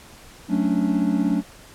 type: chord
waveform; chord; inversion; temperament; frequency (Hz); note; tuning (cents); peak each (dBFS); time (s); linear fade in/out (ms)
triangle; D major seventh; first; equal; 185 / 220 / 277.2 / 293.7; F#3 / A3 / C#4 / D4; 0 / 0 / 0 / 0; -22; 0.48-1.43; 50
effects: pink hiss -46 dBFS RMS until 1.74 s + low-pass 12000 Hz 12 dB/octave

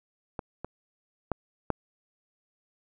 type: clicks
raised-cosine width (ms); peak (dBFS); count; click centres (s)
1; -19 / -21 / -13 / -11; 4; 0.392 / 0.646 / 1.317 / 1.703
effects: none

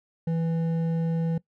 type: tone with hard clipping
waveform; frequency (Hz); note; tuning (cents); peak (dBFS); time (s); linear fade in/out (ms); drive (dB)
triangle; 164.81; E3; 0; -25; 0.27-1.38; 5; 11
effects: noise-tail reverb RT60 0.1 s tail -20 dB re dry

